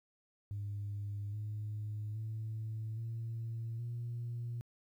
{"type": "tone with pitch steps", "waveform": "sine", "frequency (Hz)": [102.1, 106.01, 110.06, 114.27, 118.64], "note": ["G#2", "G#2", "A2", "A#2", "A#2"], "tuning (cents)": [-29, 36, 1, -34, 31], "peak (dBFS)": -36, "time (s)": [0.51, 4.61], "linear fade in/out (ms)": 0, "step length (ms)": 820, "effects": ["tanh soft clip ceiling -34 dBFS", "12-bit"]}